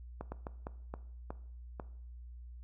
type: slowing click train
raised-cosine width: 1 ms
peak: -26 dBFS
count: 7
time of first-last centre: 0.21-1.798 s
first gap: 110 ms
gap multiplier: 1.35
effects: noise-tail reverb RT60 0.6 s tail -17 dB re dry + added 60 Hz sine -46 dBFS peak until 2.63 s